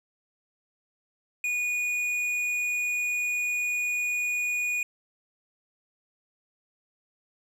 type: tone with tanh clipping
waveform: sine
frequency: 2458 Hz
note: D#7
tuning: 22 cents flat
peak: -27 dBFS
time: 1.44-4.83 s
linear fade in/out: 2 ms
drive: 9 dB
effects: none